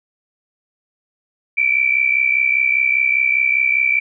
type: tone pair together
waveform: sine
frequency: 2296 / 2361 Hz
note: D7 / D7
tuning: -40 / +9 cents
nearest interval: unison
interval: 49 cents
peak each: -16 dBFS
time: 1.57-4 s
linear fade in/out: 10 ms
effects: none